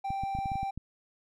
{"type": "tone", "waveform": "triangle", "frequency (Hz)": 784, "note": "G5", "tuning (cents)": 0, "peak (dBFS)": -29, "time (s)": [0.04, 0.71], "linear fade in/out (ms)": 10}
{"type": "clicks", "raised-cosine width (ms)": 5, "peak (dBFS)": -25, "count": 9, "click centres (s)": [0.105, 0.236, 0.351, 0.388, 0.458, 0.518, 0.556, 0.631, 0.776]}
{"effects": []}